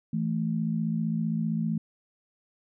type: tone pair together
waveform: sine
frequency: 164.81 / 220.2 Hz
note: E3 / A3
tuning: 0 / +2 cents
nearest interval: perfect fourth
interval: 502 cents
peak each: -28 dBFS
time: 0.13-1.78 s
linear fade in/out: 5 ms
effects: none